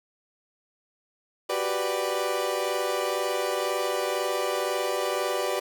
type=chord; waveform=30% pulse; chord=G major seventh; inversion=third; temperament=equal; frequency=370 / 392 / 493.9 / 587.3 Hz; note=F#4 / G4 / B4 / D5; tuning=0 / 0 / 0 / 0 cents; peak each=-30 / -30 / -28 / -27 dBFS; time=1.49-5.6 s; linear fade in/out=10 ms; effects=none